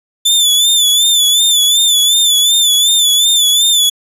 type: tone with vibrato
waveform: sawtooth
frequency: 3505 Hz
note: A7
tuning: 7 cents flat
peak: -5 dBFS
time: 0.25-3.9 s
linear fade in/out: 10 ms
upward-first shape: sine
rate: 2.7 Hz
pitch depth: 63 cents each way
effects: resampled to 32000 Hz